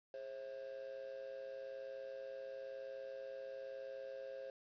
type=tone with amplitude modulation; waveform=triangle; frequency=535 Hz; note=C5; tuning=38 cents sharp; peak=-40 dBFS; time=0.14-4.5 s; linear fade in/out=2 ms; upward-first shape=sine; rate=121 Hz; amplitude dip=75%; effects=resampled to 11025 Hz + 11-bit